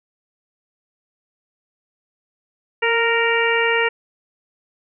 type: harmonic tone with a mistuned harmonic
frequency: 464.9 Hz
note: A#4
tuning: 5 cents flat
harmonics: 1 / 2 / 3 / 4 / 5 / 6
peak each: -20 / -24 / -25 / -21 / -23 / -25 dBFS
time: 2.82-3.89 s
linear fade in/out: 10 ms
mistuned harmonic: 1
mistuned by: -18 cents
effects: none